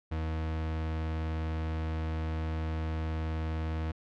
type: tone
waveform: 40% pulse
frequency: 79.6 Hz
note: D#2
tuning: 40 cents sharp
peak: -30 dBFS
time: 0.11-3.92 s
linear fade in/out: 10 ms
effects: low-pass 3000 Hz 12 dB/octave